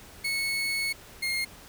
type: tone pair in turn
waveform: 30% pulse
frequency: 2201 / 2136 Hz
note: C#7 / C7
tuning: -13 / +35 cents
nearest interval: minor second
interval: 52 cents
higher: first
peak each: -24 dBFS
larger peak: neither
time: 0.24-0.93 / 1.22-1.45 s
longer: first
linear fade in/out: 10 ms
effects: pink hiss -49 dBFS RMS until 1.68 s